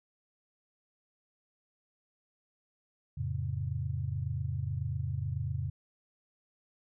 sine chord, F augmented, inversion none, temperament just, 87.31 / 109.13 / 136.42 Hz, F2 / A2 / C#3, 0 / -14 / -27 cents, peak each -36 / -36 / -35 dBFS, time 3.17-5.7 s, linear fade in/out 10 ms, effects none

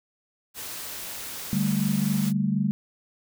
white noise, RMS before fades -36 dBFS, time 0.54-2.33 s, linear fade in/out 50 ms
sine chord, D suspended fourth, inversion none, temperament equal, 146.83 / 196 / 220 Hz, D3 / G3 / A3, 0 / 0 / 0 cents, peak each -28 / -24 / -27 dBFS, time 1.53-2.71 s, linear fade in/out 0 ms
effects none

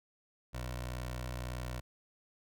15% pulse tone with notch filter, 61.74 Hz, B1, in tune, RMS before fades -40 dBFS, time 0.53-1.81 s, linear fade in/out 20 ms, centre 220 Hz, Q 1.1, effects none

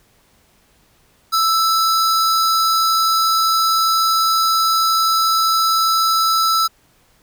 square tone pair together, 1318.5 / 4971 Hz, E6 / D#8, 0 / -2 cents, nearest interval octave + major seventh, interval 2298 cents, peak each -15 / -21 dBFS, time 1.32-6.68 s, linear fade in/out 20 ms, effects pink hiss -56 dBFS RMS until 7.22 s

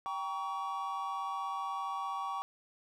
triangle chord, G diminished, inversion none, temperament just, 784 / 940.8 / 1128.9 Hz, G5 / Bb5 / Db6, 0 / +16 / +31 cents, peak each -38 / -40 / -35 dBFS, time 0.06-2.42 s, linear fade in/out 0 ms, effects none

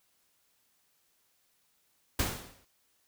pink noise with exponential decay, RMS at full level -27 dBFS, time 2.19-2.65 s, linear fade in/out 5 ms, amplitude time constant 99 ms, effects white hiss -72 dBFS RMS until 3.07 s

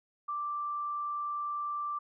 sine tone, 1175 Hz, D6, 1 cent sharp, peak -32 dBFS, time 0.28-1.99 s, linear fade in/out 10 ms, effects none

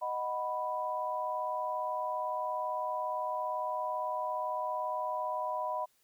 sine chord, B major, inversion first, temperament equal, 622.3 / 740 / 987.8 Hz, D#5 / F#5 / B5, 0 / 0 / 0 cents, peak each -37 / -39 / -34 dBFS, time 0.01-5.86 s, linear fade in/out 20 ms, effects white hiss -71 dBFS RMS until 6.03 s

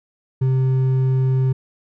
triangle tone with hard clipping, 130.81 Hz, C3, in tune, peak -16 dBFS, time 0.41-1.53 s, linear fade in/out 10 ms, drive 8 dB, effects none

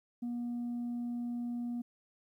sine tone, 240 Hz, B3, 49 cents flat, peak -32 dBFS, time 0.22-1.82 s, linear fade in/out 10 ms, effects tanh soft clip ceiling -33 dBFS + 12-bit

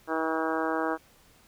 harmonic tone, 160.4 Hz, E3, 47 cents flat, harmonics 2 / 3 / 4 / 5 / 6 / 7 / 8 / 9 / 10, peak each -31 / -33 / -34 / -35 / -36 / -36 / -37 / -38 / -38 dBFS, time 0.07-0.98 s, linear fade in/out 50 ms, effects pink hiss -59 dBFS RMS until 1.47 s

